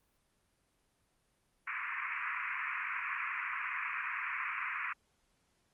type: band-pass noise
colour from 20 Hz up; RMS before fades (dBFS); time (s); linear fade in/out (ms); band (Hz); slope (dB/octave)
white; -38; 1.67-4.93; 5; 1000 to 2500; 96
effects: pink hiss -75 dBFS RMS until 5.73 s + Opus 32 kbps